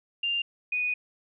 sine tone pair in turn, 2794 / 2477 Hz, F7 / D#7, 0 / -8 cents, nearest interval major second, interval 208 cents, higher first, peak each -25 dBFS, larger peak neither, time 0.23-0.42 / 0.72-0.94 s, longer second, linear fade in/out 5 ms, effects none

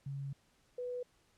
sine tone pair in turn, 138.59 / 493.9 Hz, C#3 / B4, 0 / 0 cents, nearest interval octave + minor seventh, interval 2200 cents, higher second, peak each -38 / -37 dBFS, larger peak second, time 0.06-0.33 / 0.78-1.03 s, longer first, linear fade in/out 5 ms, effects pink hiss -71 dBFS RMS until 1.37 s + low-pass 10000 Hz 12 dB/octave

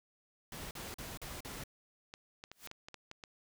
pink noise bursts, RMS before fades -45 dBFS, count 5, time 0.52-1.638 s, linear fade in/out 2 ms, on 190 ms, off 42 ms
clicks, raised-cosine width 0.2 ms, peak -29 dBFS, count 9, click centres 2.139 / 2.439 / 2.516 / 2.673 / 2.714 / 2.885 / 2.943 / 3.114 / 3.238 s
white noise with exponential growth, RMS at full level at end -44 dBFS, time 2.52-2.67 s, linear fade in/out 5 ms, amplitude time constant 31 ms
effects none

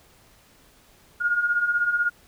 sine beating tone pair, 1414 / 1430 Hz, F6 / F6, +21 / +41 cents, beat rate 16 Hz, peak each -27 / -21 dBFS, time 1.2-2.1 s, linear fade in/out 20 ms, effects pink hiss -56 dBFS RMS until 2.27 s

